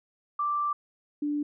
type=tone pair in turn; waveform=sine; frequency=1174.7 / 293.7 Hz; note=D6 / D4; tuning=0 / 0 cents; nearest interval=2 octaves; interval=2400 cents; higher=first; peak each=-25 / -26 dBFS; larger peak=first; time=0.39-0.73 / 1.22-1.43 s; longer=first; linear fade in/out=5 ms; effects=none